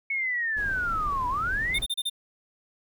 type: linear two-way sweep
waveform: sine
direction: down then up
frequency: 2217 to 964 to 2217 Hz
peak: -25 dBFS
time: 0.1-1.79 s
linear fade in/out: 5 ms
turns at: 1.28 s
type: noise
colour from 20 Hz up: brown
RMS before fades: -36 dBFS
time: 0.56-1.86 s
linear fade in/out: 20 ms
type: tone bursts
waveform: square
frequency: 3612 Hz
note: A7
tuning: 45 cents sharp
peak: -26 dBFS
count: 5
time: 1.74-2.098 s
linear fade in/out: 10 ms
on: 46 ms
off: 32 ms
effects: none